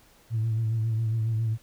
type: tone with vibrato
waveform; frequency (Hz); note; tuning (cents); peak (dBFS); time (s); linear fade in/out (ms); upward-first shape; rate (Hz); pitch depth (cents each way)
sine; 112; A2; +31; -22; 0.3-1.58; 50; sine; 7.3; 43
effects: tanh soft clip ceiling -20 dBFS + pink hiss -58 dBFS RMS until 1.62 s